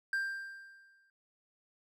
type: tone with exponential decay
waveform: triangle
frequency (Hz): 1585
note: G6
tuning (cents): +19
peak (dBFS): -27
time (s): 0.13-1.1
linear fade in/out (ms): 2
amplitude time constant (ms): 210
effects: none